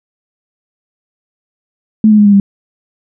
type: tone with pitch steps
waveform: sine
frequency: 216.8 / 212.1 / 207.5 / 203 / 198.58 Hz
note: A3 / G#3 / G#3 / G#3 / G3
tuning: -25 / +37 / -1 / -39 / +23 cents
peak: -3 dBFS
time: 2.04-2.4 s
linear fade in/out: 2 ms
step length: 72 ms
effects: none